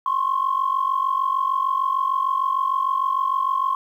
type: tone pair together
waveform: sine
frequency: 1046.5 / 1093.1 Hz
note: C6 / C#6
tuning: 0 / -25 cents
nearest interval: minor second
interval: 75 cents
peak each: -21 dBFS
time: 0.06-3.75 s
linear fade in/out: 2 ms
effects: tanh soft clip ceiling -12 dBFS + 9-bit